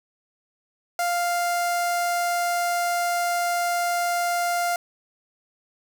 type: tone with notch filter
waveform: sawtooth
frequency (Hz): 698.5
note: F5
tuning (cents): 0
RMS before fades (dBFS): -24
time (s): 0.99-4.76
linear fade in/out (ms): 2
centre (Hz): 3200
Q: 1.6
effects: none